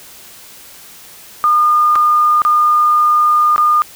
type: tone with dropouts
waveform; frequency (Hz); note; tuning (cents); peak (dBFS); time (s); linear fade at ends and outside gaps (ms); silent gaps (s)
sine; 1215; D#6; -42; -8; 1.44-3.82; 0; 1.955-1.959 / 2.419-2.45 / 3.561-3.58
effects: white hiss -38 dBFS RMS until 3.95 s